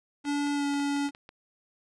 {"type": "tone with pitch glide", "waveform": "square", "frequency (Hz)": [287.8, 284.2], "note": ["D4", "C#4"], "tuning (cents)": [-35, 43], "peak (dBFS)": -27, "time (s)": [0.24, 1.11], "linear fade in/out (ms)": 50, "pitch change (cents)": -22, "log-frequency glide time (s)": [0.54, 0.65]}
{"type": "clicks", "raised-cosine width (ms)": 0.3, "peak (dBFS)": -30, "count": 8, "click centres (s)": [0.252, 0.47, 0.739, 0.799, 0.965, 1.089, 1.149, 1.291]}
{"effects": ["resampled to 22050 Hz"]}